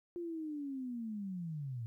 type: linear sweep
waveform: sine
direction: down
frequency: 351.9 to 110 Hz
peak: -38 dBFS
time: 0.16-1.86 s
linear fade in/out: 0 ms
effects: 13-bit